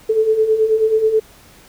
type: beating tone pair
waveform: sine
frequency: 431.2 / 440.5 Hz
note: A4 / A4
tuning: -35 / +2 cents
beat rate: 9.3 Hz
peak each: -19 / -13 dBFS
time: 0.09-1.2 s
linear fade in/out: 10 ms
effects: pink hiss -46 dBFS RMS until 1.68 s